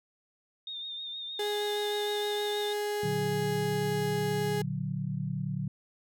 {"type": "tone with vibrato", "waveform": "sine", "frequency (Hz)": 3659, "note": "A#7", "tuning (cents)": -33, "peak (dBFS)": -36, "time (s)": [0.67, 2.73], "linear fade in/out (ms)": 2, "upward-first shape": "triangle", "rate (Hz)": 6.4, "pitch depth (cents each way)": 48}
{"type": "tone", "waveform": "35% pulse", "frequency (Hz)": 415.3, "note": "G#4", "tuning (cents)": 0, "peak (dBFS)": -28, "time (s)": [1.39, 4.62], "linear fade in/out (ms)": 5}
{"type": "chord", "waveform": "sine", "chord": "Bb augmented", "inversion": "none", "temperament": "equal", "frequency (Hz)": [116.54, 146.83, 185], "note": ["Bb2", "D3", "F#3"], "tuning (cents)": [0, 0, 0], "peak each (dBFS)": [-37, -33, -35], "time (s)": [3.03, 5.68], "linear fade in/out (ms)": 5}
{"effects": []}